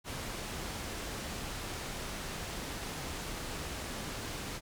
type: low-pass noise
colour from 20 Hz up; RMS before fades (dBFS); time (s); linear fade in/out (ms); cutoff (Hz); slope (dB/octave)
pink; -40; 0.04-4.61; 50; 9900; 12
effects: none